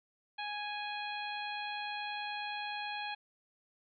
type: harmonic tone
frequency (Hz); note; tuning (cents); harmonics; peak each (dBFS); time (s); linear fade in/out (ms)
830.6; G#5; 0; 1 / 2 / 3 / 4 / 5; -40 / -44 / -43 / -46 / -48; 0.38-3.15; 10
effects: none